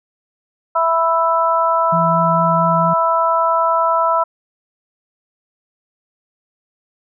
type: harmonic tone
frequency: 330 Hz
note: E4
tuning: 2 cents sharp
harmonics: 2 / 3 / 4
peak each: -18 / -16 / -17 dBFS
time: 0.75-4.24 s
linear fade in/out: 10 ms
type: tone with vibrato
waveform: sine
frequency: 168.1 Hz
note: E3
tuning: 34 cents sharp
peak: -18 dBFS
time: 1.92-2.94 s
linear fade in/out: 10 ms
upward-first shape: triangle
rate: 4.4 Hz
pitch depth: 16 cents each way
effects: none